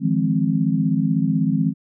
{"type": "chord", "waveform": "sine", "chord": "F minor seventh", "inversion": "third", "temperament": "equal with one note detuned", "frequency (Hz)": [155.56, 171.71, 207.7, 261.6], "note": ["Eb3", "F3", "Ab3", "C4"], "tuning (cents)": [0, -29, 0, 0], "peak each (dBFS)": -22, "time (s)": [0, 1.74], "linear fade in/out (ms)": 50, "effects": []}